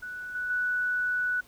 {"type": "tone with level steps", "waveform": "sine", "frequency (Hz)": 1480, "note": "F#6", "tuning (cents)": 0, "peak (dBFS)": [-35, -29, -25], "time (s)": [0.02, 1.41], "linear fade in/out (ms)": 10, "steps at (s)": [0.35, 0.5], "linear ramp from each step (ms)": 2, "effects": ["pink hiss -57 dBFS RMS until 1.47 s"]}